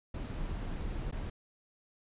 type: noise with dropouts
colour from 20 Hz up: brown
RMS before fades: -37 dBFS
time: 0.14-1.3 s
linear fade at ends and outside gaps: 5 ms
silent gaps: 1.113-1.124 s
effects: resampled to 8000 Hz